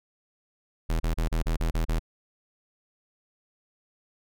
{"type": "tone bursts", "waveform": "square", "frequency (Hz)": 40.81, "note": "E1", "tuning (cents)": -17, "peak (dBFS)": -24, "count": 8, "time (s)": [0.89, 1.994], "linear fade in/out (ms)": 10, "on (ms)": 110, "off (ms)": 32, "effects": []}